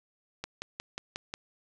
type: click train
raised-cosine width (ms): 0.2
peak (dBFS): -18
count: 6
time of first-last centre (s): 0.44-1.339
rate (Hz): 5.56
effects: none